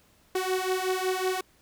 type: beating tone pair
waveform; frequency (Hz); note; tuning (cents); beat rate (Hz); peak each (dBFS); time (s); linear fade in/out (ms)
sawtooth; 370 / 375.4; F#4 / F#4; 0 / +25; 5.4; -25; 0.35-1.41; 5
effects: pink hiss -62 dBFS RMS until 1.61 s